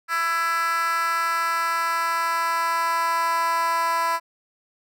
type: tone with high-pass filter sweep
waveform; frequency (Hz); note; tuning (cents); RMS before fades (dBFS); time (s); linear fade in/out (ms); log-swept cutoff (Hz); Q
10% pulse; 333; E4; +18; -23; 0.08-4.2; 50; 1400 to 920; 3.7
effects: none